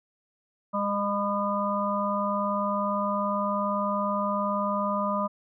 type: harmonic tone with a mistuned harmonic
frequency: 203.3 Hz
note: G#3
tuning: 37 cents flat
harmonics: 1 / 3 / 5 / 6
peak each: -30 / -30 / -30 / -30 dBFS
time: 0.73-5.28 s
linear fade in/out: 20 ms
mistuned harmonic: 5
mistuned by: -27 cents
effects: none